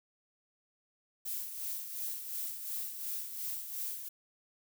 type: noise with tremolo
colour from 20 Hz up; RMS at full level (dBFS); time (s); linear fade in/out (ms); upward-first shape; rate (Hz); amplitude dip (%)
violet; -37; 1.25-4.09; 10; sine; 2.8; 55
effects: none